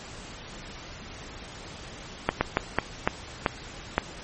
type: slowing click train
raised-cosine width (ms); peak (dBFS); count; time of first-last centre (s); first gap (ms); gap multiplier
0.5; -5; 7; 2.29-3.98; 120; 1.34
effects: pink hiss -42 dBFS RMS until 4.23 s + MP3 32 kbps